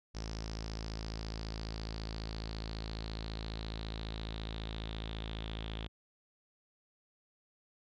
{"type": "tone with low-pass filter sweep", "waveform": "sawtooth", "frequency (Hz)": 54.6, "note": "A1", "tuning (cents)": -13, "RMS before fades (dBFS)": -41, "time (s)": [0.14, 5.88], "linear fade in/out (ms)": 20, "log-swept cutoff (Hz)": [5400, 3400], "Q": 6.6, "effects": []}